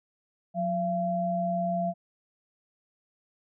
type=tone pair together; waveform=sine; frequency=180.5 / 681.5 Hz; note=F#3 / F5; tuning=-43 / -43 cents; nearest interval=octave + major seventh; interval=2300 cents; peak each=-30 / -27 dBFS; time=0.54-1.94 s; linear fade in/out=50 ms; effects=none